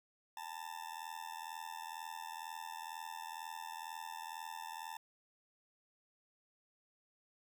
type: tone with amplitude modulation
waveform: 40% pulse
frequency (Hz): 890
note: A5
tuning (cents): +20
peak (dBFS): -39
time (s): 0.37-4.97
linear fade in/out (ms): 2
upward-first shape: sine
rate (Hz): 82.1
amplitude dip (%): 95
effects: none